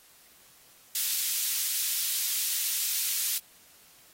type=high-pass noise; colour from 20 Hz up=white; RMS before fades=-29 dBFS; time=0.95-3.38 s; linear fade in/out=2 ms; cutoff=3100 Hz; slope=12 dB/octave; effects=white hiss -57 dBFS RMS until 4.13 s + AAC 48 kbps